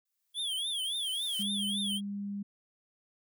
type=noise with exponential growth; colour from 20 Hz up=blue; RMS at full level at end=-45 dBFS; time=0.05-1.43 s; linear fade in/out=5 ms; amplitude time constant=300 ms
type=tone with vibrato; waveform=square; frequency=3322 Hz; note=G#7; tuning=in tune; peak=-32 dBFS; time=0.34-2.01 s; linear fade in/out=50 ms; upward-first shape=triangle; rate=3.6 Hz; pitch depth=180 cents each way
type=tone with pitch glide; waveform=sine; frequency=202.9 to 201.5 Hz; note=G#3 to G3; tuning=-40 to +48 cents; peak=-34 dBFS; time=1.39-2.43 s; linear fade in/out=10 ms; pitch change=-12 cents; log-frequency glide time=1.7-1.86 s
effects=none